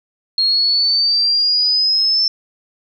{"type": "exponential sweep", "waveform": "sine", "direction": "up", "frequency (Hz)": [4247, 5330], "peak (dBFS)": -12, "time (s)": [0.38, 2.28], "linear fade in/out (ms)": 2, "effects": ["9-bit"]}